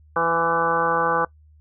harmonic tone with a mistuned harmonic, 166.6 Hz, E3, 19 cents sharp, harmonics 1 / 2 / 3 / 4 / 5 / 6 / 7 / 8 / 9, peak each -34 / -33 / -24 / -33 / -25 / -28 / -23 / -32 / -26 dBFS, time 0.16-1.25 s, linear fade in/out 5 ms, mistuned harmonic 6, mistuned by +19 cents, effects noise-tail reverb RT60 0.1 s tail -21 dB re dry + added 76 Hz sine -49 dBFS peak until 1.6 s

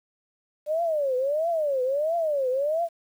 sine tone with vibrato, 587.3 Hz, D5, in tune, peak -22 dBFS, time 0.66-2.89 s, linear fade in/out 50 ms, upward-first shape triangle, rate 1.5 Hz, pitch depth 290 cents each way, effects 9-bit

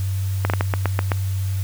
clicks, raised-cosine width 0.5 ms, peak -5 dBFS, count 8, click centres 0.45 / 0.499 / 0.536 / 0.609 / 0.738 / 0.857 / 0.991 / 1.118 s, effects added 96 Hz sine -20 dBFS peak until 1.63 s + white hiss -40 dBFS RMS until 1.63 s

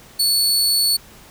sawtooth tone, 4435 Hz, C#8, in tune, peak -12 dBFS, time 0.19-0.97 s, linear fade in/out 10 ms, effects pink hiss -45 dBFS RMS until 1.3 s

